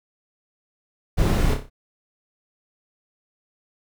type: noise with echo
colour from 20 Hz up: brown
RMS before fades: -19 dBFS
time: 1.17-1.55 s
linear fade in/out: 20 ms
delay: 30 ms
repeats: 5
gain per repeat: -6 dB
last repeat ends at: 1.7 s
effects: none